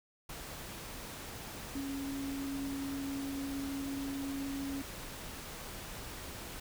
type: tone in noise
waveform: sine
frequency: 275.9 Hz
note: C#4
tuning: 8 cents flat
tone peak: -36 dBFS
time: 1.75-4.82 s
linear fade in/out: 5 ms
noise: pink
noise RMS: -45 dBFS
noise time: 0.29-6.6 s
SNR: +6 dB
effects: none